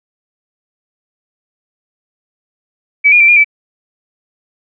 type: tone with pitch steps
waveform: sine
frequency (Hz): 2289 / 2430 / 2338 / 2420 / 2312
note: D7 / D#7 / D7 / D#7 / D7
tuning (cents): -45 / -42 / -8 / -49 / -28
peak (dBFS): -4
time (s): 3.04-3.445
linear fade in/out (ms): 20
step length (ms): 81
effects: none